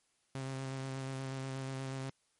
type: tone with vibrato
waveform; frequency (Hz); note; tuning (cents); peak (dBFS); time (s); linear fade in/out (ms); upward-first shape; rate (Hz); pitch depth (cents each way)
sawtooth; 133.3; C3; +33; -34; 0.35-2.1; 2; square; 8.3; 14
effects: white hiss -75 dBFS RMS until 2.39 s + MP3 48 kbps